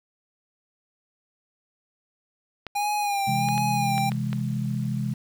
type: clicks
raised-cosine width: 0.3 ms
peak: -18 dBFS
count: 6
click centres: 2.667 / 3.487 / 3.579 / 3.98 / 4.119 / 4.33 s
type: tone with vibrato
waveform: square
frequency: 811 Hz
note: G#5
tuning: 41 cents flat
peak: -24 dBFS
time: 2.75-4.1 s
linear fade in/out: 10 ms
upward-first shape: sine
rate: 1.4 Hz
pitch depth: 53 cents each way
type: chord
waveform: sine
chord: C augmented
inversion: none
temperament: equal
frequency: 130.81 / 164.81 / 207.7 Hz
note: C3 / E3 / G#3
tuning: 0 / 0 / 0 cents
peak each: -27 / -32 / -29 dBFS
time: 3.27-5.14 s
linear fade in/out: 10 ms
effects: 8-bit